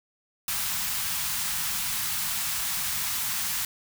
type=band-stop noise; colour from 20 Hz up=white; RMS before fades=-29 dBFS; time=0.48-3.65 s; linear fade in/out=2 ms; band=210 to 840 Hz; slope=24 dB/octave; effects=none